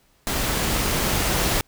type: noise with level ramp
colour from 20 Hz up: pink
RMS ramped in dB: -24 to -21 dBFS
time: 0.27-1.61 s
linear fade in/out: 0 ms
effects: pink hiss -61 dBFS RMS until 1.67 s